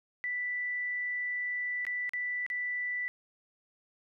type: tone with dropouts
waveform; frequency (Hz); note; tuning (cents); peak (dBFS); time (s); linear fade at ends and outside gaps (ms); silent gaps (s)
sine; 1975.5; B6; 0; -31; 0.24-3.08; 0; 1.851-1.867 / 2.093-2.135 / 2.464-2.501
effects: none